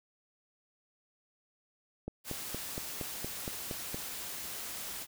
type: click train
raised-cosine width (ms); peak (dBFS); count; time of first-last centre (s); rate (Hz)
2; -24; 9; 2.08-3.945; 4.29
type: noise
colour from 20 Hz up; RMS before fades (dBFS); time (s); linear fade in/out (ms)
white; -41; 2.24-5.07; 50
effects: none